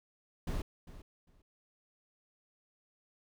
brown noise with echo, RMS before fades -35 dBFS, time 0.47-0.62 s, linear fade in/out 5 ms, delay 400 ms, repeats 2, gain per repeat -15 dB, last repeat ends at 1.42 s, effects none

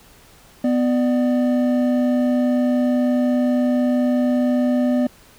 triangle tone pair together, 249 / 595 Hz, B3 / D5, +14 / +22 cents, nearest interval octave + minor third, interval 1508 cents, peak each -14 / -21 dBFS, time 0.64-5.07 s, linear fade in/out 5 ms, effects pink hiss -49 dBFS RMS until 5.38 s

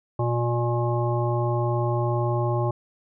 harmonic tone with a mistuned harmonic, 119.3 Hz, A#2, 41 cents sharp, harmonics 1 / 3 / 5 / 7 / 9, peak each -23 / -28 / -30 / -31 / -33 dBFS, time 0.19-2.71 s, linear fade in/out 5 ms, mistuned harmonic 1, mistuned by +16 cents, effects none

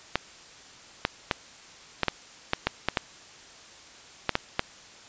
clicks, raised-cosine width 0.3 ms, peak -6 dBFS, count 12, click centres 0.156 / 1.051 / 1.312 / 2.033 / 2.083 / 2.534 / 2.67 / 2.886 / 2.972 / 4.293 / 4.354 / 4.594 s, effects white hiss -49 dBFS RMS until 5.08 s + resampled to 16000 Hz

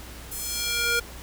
square tone with high-pass filter sweep, 472.4 Hz, A#4, 23 cents sharp, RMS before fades -27 dBFS, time 0.31-1 s, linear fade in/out 10 ms, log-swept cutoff 11000 to 1000 Hz, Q 0.92, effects added 60 Hz sine -42 dBFS peak until 1.22 s + pink hiss -43 dBFS RMS until 1.22 s

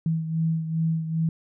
sine beating tone pair, 161.6 / 164.1 Hz, E3 / E3, -34 / -8 cents, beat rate 2.5 Hz, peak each -23 / -30 dBFS, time 0.06-1.29 s, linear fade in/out 2 ms, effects none

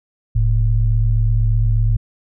sine tone pair together, 41.76 / 110.1 Hz, E1 / A2, +23 / +2 cents, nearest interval octave + perfect fourth, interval 1679 cents, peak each -15 dBFS, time 0.35-1.97 s, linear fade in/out 10 ms, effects none

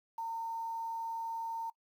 sine tone with quantisation, 912 Hz, A#5, 38 cents flat, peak -35 dBFS, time 0.18-1.7 s, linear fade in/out 5 ms, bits 10, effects noise-tail reverb RT60 0.1 s tail -22 dB re dry

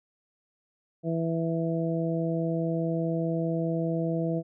harmonic tone, 164.81 Hz, E3, in tune, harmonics 1 / 2 / 3 / 4, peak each -28 / -31 / -33 / -34 dBFS, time 1.03-4.43 s, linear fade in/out 50 ms, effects none

